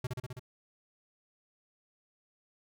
square tone with echo, 125.6 Hz, B2, 30 cents sharp, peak -32 dBFS, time 0.04-0.07 s, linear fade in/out 5 ms, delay 65 ms, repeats 5, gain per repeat -2 dB, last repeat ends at 0.395 s, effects none

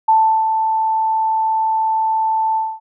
sine tone with ADSR envelope, 883 Hz, A5, 6 cents sharp, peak -8 dBFS, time 0.08-2.8 s, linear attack 8 ms, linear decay 360 ms, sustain -6 dB, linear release 240 ms, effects none

